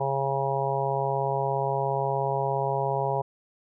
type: harmonic tone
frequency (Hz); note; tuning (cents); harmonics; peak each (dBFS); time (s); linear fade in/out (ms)
137; C#3; -20; 1 / 3 / 4 / 5 / 6 / 7; -31 / -31 / -31 / -31 / -31 / -31; 0-3.22; 10
effects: none